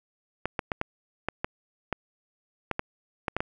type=clicks; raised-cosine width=0.5 ms; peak=-12 dBFS; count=12; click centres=0.456 / 0.592 / 0.718 / 0.814 / 1.286 / 1.445 / 1.927 / 2.713 / 2.794 / 3.282 / 3.366 / 3.405 s; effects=none